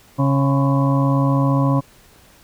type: harmonic tone with a mistuned harmonic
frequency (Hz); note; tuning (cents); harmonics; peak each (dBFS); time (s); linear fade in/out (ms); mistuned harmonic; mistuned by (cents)
137.3; C#3; -16; 1 / 2 / 4 / 5 / 6 / 7 / 8; -16 / -19 / -25 / -32 / -35 / -25 / -29; 0.18-1.81; 20; 7; +76
effects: pink hiss -50 dBFS RMS until 2.43 s